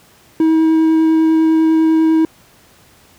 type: tone with vibrato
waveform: triangle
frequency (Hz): 320.2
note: D#4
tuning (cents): +50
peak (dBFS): -7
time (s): 0.4-2.25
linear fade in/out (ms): 2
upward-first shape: triangle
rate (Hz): 10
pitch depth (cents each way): 9
effects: pink hiss -48 dBFS RMS until 3.18 s + high-pass 60 Hz 12 dB/octave